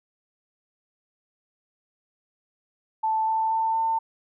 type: tone with pitch steps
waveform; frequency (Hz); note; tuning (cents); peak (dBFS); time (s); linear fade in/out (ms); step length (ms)
sine; 880 / 886.6 / 893.3 / 900; A5 / A5 / A5 / A5; 0 / +13 / +26 / +39; -21; 3.03-3.99; 10; 240
effects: none